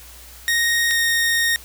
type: tone pair in turn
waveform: sawtooth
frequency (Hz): 1864.7 / 1855.5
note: A#6 / A#6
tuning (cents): 0 / -9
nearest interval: unison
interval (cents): 9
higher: first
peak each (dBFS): -13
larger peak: neither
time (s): 0.48-0.91 / 0.91-1.56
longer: second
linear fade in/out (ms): 0
effects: added 60 Hz sine -44 dBFS peak until 1.64 s + white hiss -43 dBFS RMS until 1.64 s